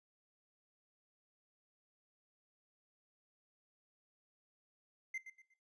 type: tone with echo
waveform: triangle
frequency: 2082 Hz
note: C7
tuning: 9 cents flat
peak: -37 dBFS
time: 5.14-5.18 s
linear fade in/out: 5 ms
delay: 120 ms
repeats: 3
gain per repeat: -10 dB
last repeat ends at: 5.54 s
effects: noise-tail reverb RT60 0.3 s tail -18 dB re dry + resampled to 22050 Hz